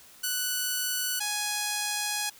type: tone pair in turn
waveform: 5% pulse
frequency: 1485 / 833.4 Hz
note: F#6 / G#5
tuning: +6 / +6 cents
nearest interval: minor seventh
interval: 1000 cents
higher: first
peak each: -16 dBFS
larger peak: neither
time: 0.23-1.2 / 1.2-2.3 s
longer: second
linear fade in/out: 10 ms
effects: white hiss -53 dBFS RMS until 2.39 s